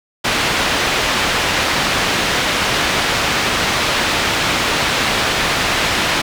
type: low-pass noise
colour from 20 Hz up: white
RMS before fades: -17 dBFS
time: 0.24-6.22 s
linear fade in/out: 10 ms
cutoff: 3200 Hz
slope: 12 dB/octave
effects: none